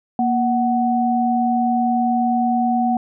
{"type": "tone pair together", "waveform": "sine", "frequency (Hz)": [236.2, 745.1], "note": ["A#3", "F#5"], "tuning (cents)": [23, 12], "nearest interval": "octave + minor sixth", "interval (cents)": 1989, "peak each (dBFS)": -18, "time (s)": [0.19, 2.97], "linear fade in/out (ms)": 2, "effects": []}